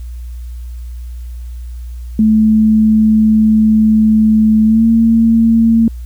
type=tone with pitch glide; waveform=sine; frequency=217.5 to 227.3 Hz; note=A3 to A#3; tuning=-20 to -43 cents; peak=-6 dBFS; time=2.19-5.88 s; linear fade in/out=2 ms; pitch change=+77 cents; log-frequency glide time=4.65-4.85 s; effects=added 60 Hz sine -23 dBFS peak until 6.05 s + white hiss -50 dBFS RMS until 6.05 s